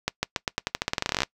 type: accelerating click train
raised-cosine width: 0.2 ms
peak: -6 dBFS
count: 21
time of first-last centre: 0.08-1.233 s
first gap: 150 ms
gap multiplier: 0.88
effects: noise-tail reverb RT60 0.1 s tail -23 dB re dry